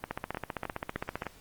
two click trains, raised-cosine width 0.5 ms, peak -17 / -18 dBFS, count 18 / 5, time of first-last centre 0.11-1.221 / 0.04-1.267 s, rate 15.3 / 3.26 Hz, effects pink hiss -56 dBFS RMS until 1.4 s + Opus 24 kbps

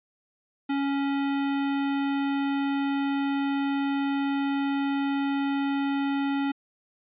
square tone, 278.2 Hz, C#4, 6 cents sharp, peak -25 dBFS, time 0.69-6.52 s, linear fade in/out 10 ms, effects resampled to 8000 Hz

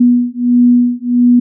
sine beating tone pair, 242.9 / 244.4 Hz, B3 / B3, -29 / -18 cents, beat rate 1.5 Hz, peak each -10 dBFS, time 0-1.4 s, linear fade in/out 10 ms, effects none

